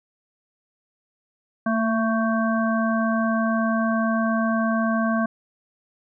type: harmonic tone with a mistuned harmonic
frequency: 222.8 Hz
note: A3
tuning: 22 cents sharp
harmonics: 1 / 3 / 5 / 7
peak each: -21 / -26 / -28 / -29 dBFS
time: 1.66-5.26 s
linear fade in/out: 5 ms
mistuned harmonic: 1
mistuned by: +20 cents
effects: none